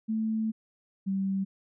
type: tone pair in turn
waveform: sine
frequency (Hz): 220.2 / 193.6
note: A3 / G3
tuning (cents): +2 / -21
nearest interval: major second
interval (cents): 223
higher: first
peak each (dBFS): -26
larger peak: neither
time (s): 0.08-0.52 / 1.06-1.45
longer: first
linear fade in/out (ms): 20
effects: none